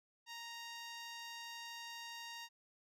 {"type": "tone", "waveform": "10% pulse", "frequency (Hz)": 932.3, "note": "A#5", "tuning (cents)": 0, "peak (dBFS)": -38, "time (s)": [0.26, 2.49], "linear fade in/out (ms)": 50, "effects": ["low-pass 11000 Hz 12 dB/octave"]}